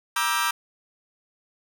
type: chord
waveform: sawtooth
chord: E half-diminished seventh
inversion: second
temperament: just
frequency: 949.3 / 1186.7 / 1318.5 / 1582.2 Hz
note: Bb5 / D6 / E6 / G6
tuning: +31 / +18 / 0 / +16 cents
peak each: -24 dBFS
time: 0.16-0.51 s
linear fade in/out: 5 ms
effects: none